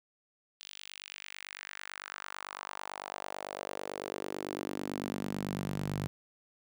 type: tone with high-pass filter sweep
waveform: sawtooth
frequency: 49 Hz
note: G1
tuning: in tune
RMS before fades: -40 dBFS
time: 0.6-6.07 s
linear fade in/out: 0 ms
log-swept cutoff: 3500 to 130 Hz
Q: 2.2
effects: none